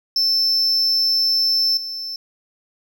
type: tone with level steps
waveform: triangle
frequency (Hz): 5310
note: E8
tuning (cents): +12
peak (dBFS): -14 / -25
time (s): 0.16-2.16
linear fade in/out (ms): 2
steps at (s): 1.77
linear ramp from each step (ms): 2
effects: none